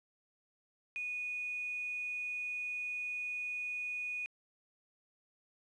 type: tone with quantisation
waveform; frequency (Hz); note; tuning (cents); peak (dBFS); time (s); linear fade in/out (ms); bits
sine; 2475; D#7; -10; -36; 0.96-4.26; 0; 10
effects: resampled to 22050 Hz